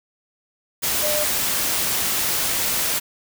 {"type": "tone in noise", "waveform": "sine", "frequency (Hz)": 601, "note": "D5", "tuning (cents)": 40, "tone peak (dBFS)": -23, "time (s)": [1.02, 1.25], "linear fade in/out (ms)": 20, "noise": "white", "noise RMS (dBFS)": -22, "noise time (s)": [0.82, 3], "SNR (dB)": -4, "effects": []}